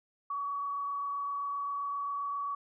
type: tone with frequency modulation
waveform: sine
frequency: 1132 Hz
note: C#6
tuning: 36 cents sharp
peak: -32 dBFS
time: 0.3-2.55 s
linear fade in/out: 5 ms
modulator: 27.6 Hz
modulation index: 0.53
effects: none